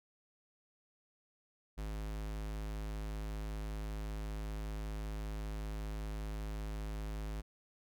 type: tone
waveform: square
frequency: 52.6 Hz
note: G#1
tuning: 23 cents sharp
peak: -39 dBFS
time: 1.77-7.42 s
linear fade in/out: 20 ms
effects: none